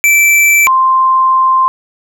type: tone pair in turn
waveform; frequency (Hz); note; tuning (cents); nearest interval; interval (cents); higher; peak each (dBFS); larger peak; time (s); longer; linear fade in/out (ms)
square / sine; 2329 / 1046.5; D7 / C6; -15 / 0; octave + major second; 1385; first; -6; neither; 0.04-0.67 / 0.67-1.68; second; 0
effects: none